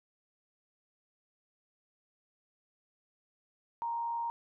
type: tone with frequency modulation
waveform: sine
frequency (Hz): 932.3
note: A#5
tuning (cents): 0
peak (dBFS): -32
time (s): 3.82-4.3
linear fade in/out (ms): 0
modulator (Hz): 107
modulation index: 0.23
effects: none